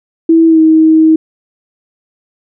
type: tone with pitch glide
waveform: sine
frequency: 327.4 to 317.5 Hz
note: E4 to D#4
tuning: -12 to +35 cents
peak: -3 dBFS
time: 0.29-1.16 s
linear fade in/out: 5 ms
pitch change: -53 cents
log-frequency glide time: 0.47-0.6 s
effects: none